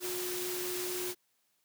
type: tone in noise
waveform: sine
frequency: 361.1 Hz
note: F#4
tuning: 42 cents flat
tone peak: -37 dBFS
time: 0-1.15 s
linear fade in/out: 50 ms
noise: white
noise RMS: -38 dBFS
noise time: 0-1.15 s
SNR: -2 dB
effects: white hiss -75 dBFS RMS until 1.64 s + high-pass 100 Hz 12 dB/octave